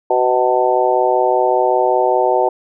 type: harmonic tone with a mistuned harmonic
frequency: 125.2 Hz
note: B2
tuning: 24 cents sharp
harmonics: 3 / 4 / 5 / 6 / 7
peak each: -18 / -18 / -18 / -18 / -18 dBFS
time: 0.1-2.49 s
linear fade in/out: 5 ms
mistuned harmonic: 7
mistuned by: +21 cents
effects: none